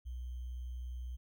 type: tone with sample-and-hold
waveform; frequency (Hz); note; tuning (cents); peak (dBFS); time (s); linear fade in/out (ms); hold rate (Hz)
sine; 61.74; B1; 0; -39; 0.05-1.17; 20; 3150
effects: none